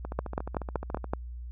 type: two click trains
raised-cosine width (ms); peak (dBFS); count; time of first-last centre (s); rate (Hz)
1; -22 / -14; 15 / 6; 0.05-1.043 / 0.19-1.135; 14.1 / 5.29
effects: added 60 Hz sine -37 dBFS peak until 1.51 s